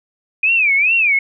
sine tone with vibrato, 2445 Hz, D#7, 31 cents flat, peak -11 dBFS, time 0.43-1.19 s, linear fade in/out 5 ms, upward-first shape sine, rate 2.4 Hz, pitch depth 200 cents each way, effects none

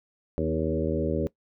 harmonic tone with a mistuned harmonic, 79.3 Hz, D#2, 33 cents sharp, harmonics 1 / 2 / 3 / 4 / 5 / 6 / 7, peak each -32 / -32 / -32 / -32 / -32 / -32 / -32 dBFS, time 0.38-1.27 s, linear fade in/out 0 ms, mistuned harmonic 4, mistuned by -22 cents, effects noise-tail reverb RT60 0.1 s tail -20 dB re dry

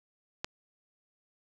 click, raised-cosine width 0.2 ms, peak -15 dBFS, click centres 0.445 s, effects none

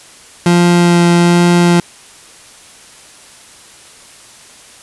30% pulse tone with vibrato, 173.5 Hz, F3, 11 cents flat, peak -4 dBFS, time 0.46-1.8 s, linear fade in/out 2 ms, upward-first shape sine, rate 1.2 Hz, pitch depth 9 cents each way, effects white hiss -39 dBFS RMS until 4.82 s + resampled to 24000 Hz

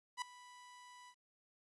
sawtooth tone with ADSR envelope, 987.8 Hz, B5, in tune, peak -32 dBFS, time 0.17-1.15 s, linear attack 48 ms, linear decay 4 ms, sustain -20 dB, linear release 64 ms, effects resampled to 24000 Hz + 12-bit

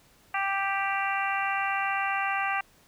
harmonic tone, 392.5 Hz, G4, 2 cents sharp, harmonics 2 / 3 / 4 / 5 / 6 / 7, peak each -30 / -32 / -33 / -34 / -35 / -35 dBFS, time 0.34-2.61 s, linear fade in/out 5 ms, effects pink hiss -60 dBFS RMS until 2.87 s

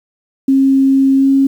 sine tone with pitch glide, 269.7 to 272 Hz, C#4 to C#4, -47 to -33 cents, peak -7 dBFS, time 0.48-1.47 s, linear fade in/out 5 ms, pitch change +14 cents, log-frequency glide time 1.14-1.29 s, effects 7-bit

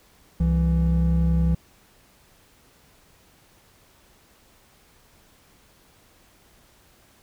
triangle tone pair together, 65.9 / 166.5 Hz, C2 / E3, +13 / +18 cents, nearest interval octave + major third, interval 1605 cents, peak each -18 dBFS, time 0.4-1.55 s, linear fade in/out 5 ms, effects tanh soft clip ceiling -8 dBFS + pink hiss -57 dBFS RMS until 7.22 s

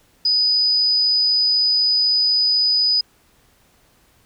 sine tone, 4978 Hz, D#8, in tune, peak -14 dBFS, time 0.25-3.01 s, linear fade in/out 5 ms, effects pink hiss -57 dBFS RMS until 4.25 s

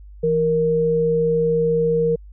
sine tone pair together, 165.11 / 467 Hz, E3 / A#4, +3 / +3 cents, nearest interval octave + tritone, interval 1800 cents, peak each -23 / -16 dBFS, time 0.23-2.16 s, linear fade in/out 10 ms, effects added 50 Hz sine -38 dBFS peak until 2.32 s

